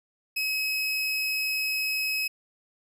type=tone; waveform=30% pulse; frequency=2558 Hz; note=D#7; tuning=47 cents sharp; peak=-23 dBFS; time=0.36-2.28 s; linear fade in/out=10 ms; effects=none